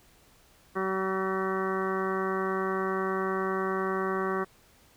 harmonic tone with a mistuned harmonic, 190 Hz, F#3, 46 cents sharp, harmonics 1 / 2 / 3 / 4 / 5 / 6 / 7 / 8 / 9 / 10, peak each -35 / -30 / -40 / -39 / -42 / -33 / -40 / -39 / -45 / -42 dBFS, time 0.75-4.45 s, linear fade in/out 20 ms, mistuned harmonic 9, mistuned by +73 cents, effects pink hiss -60 dBFS RMS until 4.96 s

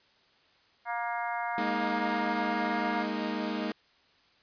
harmonic tone, 236 Hz, A#3, 22 cents sharp, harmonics 3 / 4 / 5 / 6 / 7 / 8 / 9, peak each -34 / -35 / -41 / -40 / -40 / -49 / -41 dBFS, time 0.85-3.07 s, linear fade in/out 50 ms
sawtooth chord, Ab suspended second, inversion none, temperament equal with one note detuned, 205.7 / 233.1 / 311.1 Hz, Ab3 / Bb3 / Eb4, -16 / 0 / 0 cents, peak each -31 dBFS, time 1.58-3.72 s, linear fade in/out 2 ms
effects white hiss -64 dBFS RMS until 4.42 s + resampled to 11025 Hz

